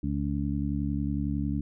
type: harmonic tone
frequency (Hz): 71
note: C#2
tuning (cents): +42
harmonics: 1 / 2 / 3 / 4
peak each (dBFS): -32 / -32 / -32 / -32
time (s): 0.03-1.61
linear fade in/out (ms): 5
effects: none